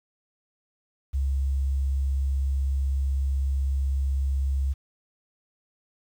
sine tone, 68 Hz, C#2, 33 cents flat, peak -22 dBFS, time 1.13-4.74 s, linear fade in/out 20 ms, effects 9-bit

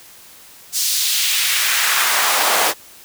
pink noise with high-pass filter sweep, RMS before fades -17 dBFS, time 0.72-2.74 s, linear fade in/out 50 ms, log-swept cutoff 5600 to 570 Hz, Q 1.3, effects white hiss -43 dBFS RMS until 3.04 s

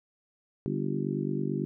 harmonic tone with a mistuned harmonic, 49 Hz, G1, in tune, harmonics 3 / 4 / 5 / 6 / 7 / 8, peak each -33 / -34 / -35 / -36 / -36 / -37 dBFS, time 0.66-1.65 s, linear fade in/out 0 ms, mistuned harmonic 8, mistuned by -22 cents, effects none

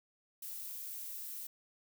violet noise, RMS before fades -44 dBFS, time 0.42-1.47 s, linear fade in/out 5 ms, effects none

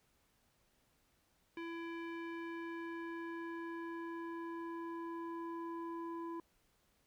square tone with low-pass filter sweep, 334.5 Hz, E4, 25 cents sharp, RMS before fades -44 dBFS, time 1.57-6.4 s, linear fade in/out 2 ms, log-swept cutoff 2400 to 940 Hz, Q 2.1, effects pink hiss -75 dBFS RMS until 7.06 s

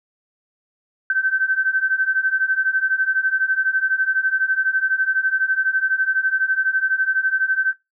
sine beating tone pair, 1535 / 1547 Hz, G6 / G6, -37 / -23 cents, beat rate 12 Hz, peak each -21 / -19 dBFS, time 1.1-7.73 s, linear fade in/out 2 ms, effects noise-tail reverb RT60 0.2 s tail -19 dB re dry

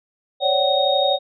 sine tone cluster, 545 / 577 / 755 / 3732 Hz, C#5 / D5 / F#5 / A#7, -29 / -31 / +35 / +1 cents, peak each -21 dBFS, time 0.4-1.19 s, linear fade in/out 50 ms, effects none

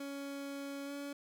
30% pulse tone with pitch glide, 279.4 to 283.3 Hz, C#4 to C#4, +14 to +38 cents, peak -38 dBFS, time 0-1.13 s, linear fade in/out 5 ms, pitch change +24 cents, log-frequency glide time 0.85-0.92 s, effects none

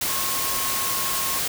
sine tone in noise, 1082 Hz, C#6, 42 cents flat, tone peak -31 dBFS, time 0.09-1.39 s, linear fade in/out 5 ms, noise white, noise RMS -25 dBFS, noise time 0.01-1.48 s, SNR -9 dB, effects none

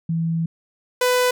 sine / sawtooth tone pair in turn, 164.81 / 498.7 Hz, E3 / B4, 0 / +17 cents, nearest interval octave + perfect fifth, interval 1917 cents, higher second, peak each -19 / -12 dBFS, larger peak second, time 0.09-0.46 / 1.01-1.31 s, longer first, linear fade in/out 5 ms, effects none

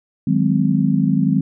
sine chord, Ab dominant seventh, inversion second, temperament just, 155.74 / 186.89 / 207.7 / 259.6 Hz, Eb3 / Gb3 / Ab3 / C4, +2 / +18 / 0 / -13 cents, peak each -19 dBFS, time 0.27-1.41 s, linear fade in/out 5 ms, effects none

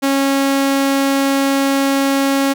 sawtooth tone, 274.4 Hz, C#4, 17 cents flat, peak -9 dBFS, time 0.02-2.54 s, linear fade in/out 20 ms, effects none

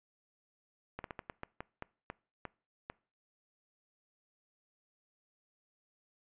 slowing click train, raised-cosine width 0.5 ms, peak -25 dBFS, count 11, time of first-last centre 0.99-2.9 s, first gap 52 ms, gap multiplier 1.27, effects noise-tail reverb RT60 0.4 s tail -23 dB re dry + resampled to 8000 Hz

